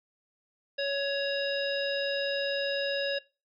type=harmonic tone with a mistuned harmonic; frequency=558 Hz; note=C#5; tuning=11 cents sharp; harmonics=1 / 3 / 5 / 7 / 9; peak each=-30 / -35 / -37 / -38 / -40 dBFS; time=0.78-3.19 s; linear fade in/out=10 ms; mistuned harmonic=7; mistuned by=-46 cents; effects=noise-tail reverb RT60 0.3 s tail -21 dB re dry